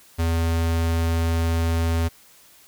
square tone, 82.8 Hz, E2, 8 cents sharp, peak -20 dBFS, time 0.18-2.09 s, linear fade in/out 20 ms, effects white hiss -52 dBFS RMS until 2.67 s

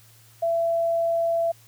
sine tone, 670 Hz, E5, 28 cents sharp, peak -20 dBFS, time 0.42-1.52 s, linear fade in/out 10 ms, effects added 113 Hz sine -54 dBFS peak until 1.67 s + white hiss -55 dBFS RMS until 1.67 s

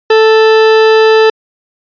40% pulse tone, 440 Hz, A4, in tune, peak -3 dBFS, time 0.1-1.3 s, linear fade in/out 5 ms, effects resampled to 11025 Hz

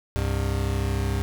40% pulse tone pair together, 66.63 / 100 Hz, C2 / G2, +32 / +35 cents, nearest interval perfect fifth, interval 703 cents, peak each -25 dBFS, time 0.16-1.22 s, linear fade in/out 0 ms, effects none

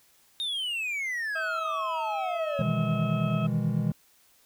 triangle exponential sweep, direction down, 3729 to 542 Hz, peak -27 dBFS, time 0.4-2.62 s, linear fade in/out 0 ms
harmonic tone, 645 Hz, E5, 38 cents flat, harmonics 1 / 2 / 4 / 5, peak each -35 / -36 / -41 / -47 dBFS, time 1.35-3.47 s, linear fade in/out 10 ms
triangle chord, E major seventh, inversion second, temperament equal with one note detuned, 123.47 / 155.56 / 164.81 / 204.6 Hz, B2 / D#3 / E3 / G#3, 0 / 0 / 0 / -26 cents, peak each -28 dBFS, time 2.59-3.92 s, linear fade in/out 5 ms
effects white hiss -62 dBFS RMS until 4.45 s

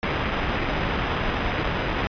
pink noise with sample-and-hold, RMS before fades -25 dBFS, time 0.03-2.07 s, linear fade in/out 0 ms, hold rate 4410 Hz, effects resampled to 11025 Hz

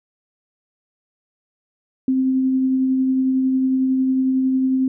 sine tone with tremolo, 261.6 Hz, C4, in tune, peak -14 dBFS, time 2.08-4.88 s, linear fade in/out 2 ms, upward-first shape triangle, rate 11 Hz, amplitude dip 25%, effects none

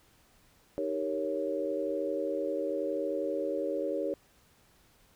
sine chord, Eb dominant seventh, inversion none, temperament equal with one note detuned, 311.1 / 392 / 464.6 / 554.4 Hz, Eb4 / G4 / Bb4 / Db5, 0 / 0 / -6 / 0 cents, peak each -36 / -36 / -36 / -33 dBFS, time 0.78-4.14 s, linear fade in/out 0 ms, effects pink hiss -64 dBFS RMS until 5.15 s

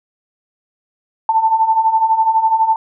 sine beating tone pair, 880 / 892 Hz, A5 / A5, 0 / +23 cents, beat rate 12 Hz, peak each -17 / -12 dBFS, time 1.29-2.76 s, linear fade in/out 2 ms, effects none

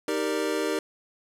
square chord, Eb major seventh, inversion none, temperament equal with one note detuned, 311.1 / 392 / 466.2 / 591.1 Hz, Eb4 / G4 / Bb4 / D5, 0 / 0 / 0 / +11 cents, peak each -31 / -31 / -31 / -34 dBFS, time 0.08-0.79 s, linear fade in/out 2 ms, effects low-pass 12000 Hz 12 dB/octave + 10-bit

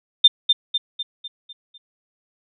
sine tone with echo, 3600 Hz, A7, 39 cents sharp, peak -5 dBFS, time 0.24-0.28 s, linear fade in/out 10 ms, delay 250 ms, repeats 6, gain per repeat -6 dB, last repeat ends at 1.78 s, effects none

